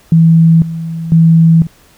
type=tone with tremolo; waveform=sine; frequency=164 Hz; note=E3; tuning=9 cents flat; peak=-3 dBFS; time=0.12-1.67 s; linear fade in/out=2 ms; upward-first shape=square; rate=1 Hz; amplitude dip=80%; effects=pink hiss -46 dBFS RMS until 1.97 s